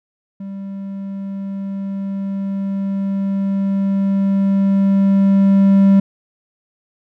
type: tone with level ramp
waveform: triangle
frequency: 196 Hz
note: G3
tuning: in tune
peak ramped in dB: -24 to -5 dBFS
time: 0.4-6 s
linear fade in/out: 5 ms
effects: none